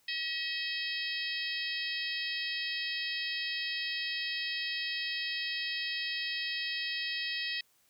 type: harmonic tone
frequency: 640 Hz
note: D#5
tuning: 49 cents sharp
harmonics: 3 / 4 / 5 / 6 / 7 / 8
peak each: -38 / -39 / -40 / -41 / -41 / -42 dBFS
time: 0.08-7.61 s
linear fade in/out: 5 ms
effects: white hiss -69 dBFS RMS until 7.89 s